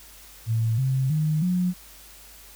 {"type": "tone with pitch steps", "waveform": "sine", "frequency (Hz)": [113, 132.07, 154.36, 180.42], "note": ["A2", "C3", "D#3", "F#3"], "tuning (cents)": [47, 17, -13, -43], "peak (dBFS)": -20, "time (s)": [0.46, 1.74], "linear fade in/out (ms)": 50, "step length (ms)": 320, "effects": ["added 50 Hz sine -52 dBFS peak until 2.55 s", "white hiss -48 dBFS RMS until 2.55 s"]}